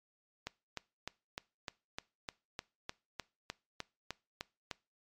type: click train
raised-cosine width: 0.2 ms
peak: -21 dBFS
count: 15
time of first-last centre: 0.47-4.712 s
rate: 3.3 Hz
effects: noise-tail reverb RT60 0.3 s tail -22 dB re dry + MP3 96 kbps